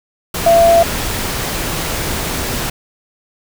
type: tone in noise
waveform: sine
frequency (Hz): 675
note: E5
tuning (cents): +41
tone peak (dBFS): -6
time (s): 0.46-0.83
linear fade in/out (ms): 5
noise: pink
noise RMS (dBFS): -20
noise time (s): 0.34-2.7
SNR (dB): +11
effects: none